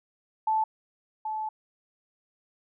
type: tone pair in turn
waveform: sine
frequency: 875 / 867 Hz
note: A5 / A5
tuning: -10 / -26 cents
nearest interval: unison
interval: 16 cents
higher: first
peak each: -22 / -29 dBFS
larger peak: first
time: 0.47-0.64 / 1.25-1.49 s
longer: second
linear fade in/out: 5 ms
effects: none